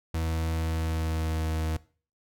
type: tone with pitch glide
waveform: 40% pulse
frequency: 81.2 to 79.44 Hz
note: E2 to D#2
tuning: -26 to +37 cents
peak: -26 dBFS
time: 0.14-1.77 s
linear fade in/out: 5 ms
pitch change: -37 cents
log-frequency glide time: 0.45-1.49 s
effects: noise-tail reverb RT60 0.4 s tail -19 dB re dry